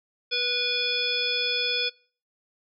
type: harmonic tone with a mistuned harmonic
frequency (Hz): 489.4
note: B4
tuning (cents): -16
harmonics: 1 / 3 / 5 / 7 / 9 / 10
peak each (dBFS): -34 / -36 / -28 / -28 / -34 / -29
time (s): 0.31-1.9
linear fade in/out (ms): 20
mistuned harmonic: 10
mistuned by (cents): +65
effects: noise-tail reverb RT60 0.4 s tail -22 dB re dry